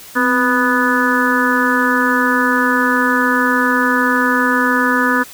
harmonic tone with a mistuned harmonic, 246.9 Hz, B3, in tune, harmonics 1 / 2 / 4 / 5 / 6 / 7, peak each -17 / -22 / -20 / -20 / -18 / -18 dBFS, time 0.15-5.24 s, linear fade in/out 20 ms, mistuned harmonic 1, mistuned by +69 cents, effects white hiss -37 dBFS RMS until 5.33 s

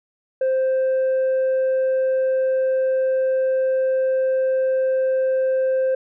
sine tone, 523.3 Hz, C5, in tune, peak -14 dBFS, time 0.41-5.95 s, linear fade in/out 5 ms, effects tanh soft clip ceiling -16 dBFS

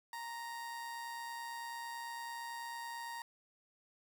30% pulse tone with amplitude modulation, 932.3 Hz, A#5, in tune, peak -38 dBFS, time 0.13-3.22 s, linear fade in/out 2 ms, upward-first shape sine, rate 129 Hz, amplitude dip 35%, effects 11-bit

